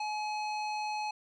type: tone with low-pass filter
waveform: square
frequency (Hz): 848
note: G#5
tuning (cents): +36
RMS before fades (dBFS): -35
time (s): 0-1.11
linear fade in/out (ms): 5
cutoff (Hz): 4600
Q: 1.2
effects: none